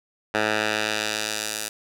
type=tone with band-pass filter sweep; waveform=10% pulse; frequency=107.5 Hz; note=A2; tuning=40 cents flat; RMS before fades=-26 dBFS; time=0.34-1.69 s; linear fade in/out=10 ms; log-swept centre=1500 to 9100 Hz; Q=0.74; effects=none